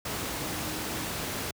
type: tone in noise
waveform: sine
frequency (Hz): 311.1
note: D#4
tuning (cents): 0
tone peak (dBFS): -41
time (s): 0.39-1.06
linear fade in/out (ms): 5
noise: pink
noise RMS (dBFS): -33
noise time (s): 0.05-1.51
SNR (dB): -11
effects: high-pass 80 Hz 12 dB/octave